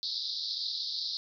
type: band-pass noise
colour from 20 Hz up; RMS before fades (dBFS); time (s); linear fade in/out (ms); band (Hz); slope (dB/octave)
pink; -35; 0.03-1.17; 0; 3700 to 5100; 96
effects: none